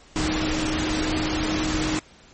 sine tone in noise, 311.1 Hz, D#4, in tune, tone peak -25 dBFS, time 0.16-1.99 s, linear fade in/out 0 ms, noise pink, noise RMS -26 dBFS, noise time 0.16-1.99 s, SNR -2 dB, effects pink hiss -51 dBFS RMS until 2.33 s + MP3 32 kbps

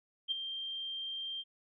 sine tone with ADSR envelope, 3171 Hz, G7, 19 cents sharp, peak -28 dBFS, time 0.28-1.44 s, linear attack 33 ms, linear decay 15 ms, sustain -9 dB, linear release 40 ms, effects none

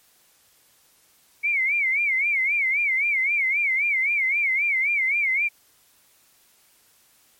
sine tone with vibrato, 2218 Hz, C#7, in tune, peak -19 dBFS, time 1.43-5.49 s, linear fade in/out 20 ms, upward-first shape sine, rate 3.8 Hz, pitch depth 140 cents each way, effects white hiss -59 dBFS RMS until 7.39 s + MP3 64 kbps

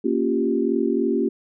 sine chord, G half-diminished seventh, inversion first, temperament equal, 233.1 / 277.2 / 349.2 / 392 Hz, Bb3 / Db4 / F4 / G4, 0 / 0 / 0 / 0 cents, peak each -24 dBFS, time 0.04-1.29 s, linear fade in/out 10 ms, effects none

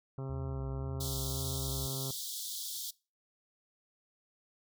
harmonic tone, 134 Hz, C3, 42 cents sharp, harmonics 1 / 2 / 3 / 4 / 5 / 6 / 7 / 8 / 9 / 10, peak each -37 / -47 / -46 / -51 / -54 / -57 / -57 / -58 / -60 / -59 dBFS, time 0.18-2.11 s, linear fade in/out 2 ms
sine tone with vibrato, 71.6 Hz, D2, 43 cents flat, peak -39 dBFS, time 0.29-1.87 s, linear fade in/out 10 ms, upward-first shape sine, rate 1.9 Hz, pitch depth 230 cents each way
pink high-pass noise, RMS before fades -40 dBFS, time 1-2.91 s, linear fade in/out 10 ms, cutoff 3300 Hz, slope 96 dB/octave
effects noise-tail reverb RT60 0.3 s tail -22 dB re dry

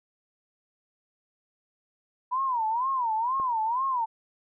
sine tone with vibrato, 970 Hz, B5, 31 cents flat, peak -24 dBFS, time 2.31-4.06 s, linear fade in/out 20 ms, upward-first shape sine, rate 2.1 Hz, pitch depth 190 cents each way
click, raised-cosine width 1 ms, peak -25 dBFS, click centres 3.399 s
effects none

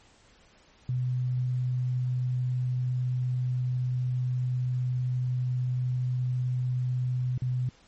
sine tone with dropouts, 125.8 Hz, B2, 32 cents sharp, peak -25 dBFS, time 0.89-7.69 s, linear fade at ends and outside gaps 2 ms, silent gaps 7.378-7.42 s, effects pink hiss -59 dBFS RMS until 7.87 s + MP3 32 kbps

